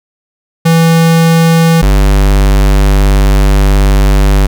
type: tone pair in turn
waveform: square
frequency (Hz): 164.81 / 49.31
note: E3 / G1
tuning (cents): 0 / +11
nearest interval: octave + major sixth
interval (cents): 2089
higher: first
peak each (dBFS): -5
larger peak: neither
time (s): 0.65-1.82 / 1.82-4.47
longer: second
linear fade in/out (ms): 10
effects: none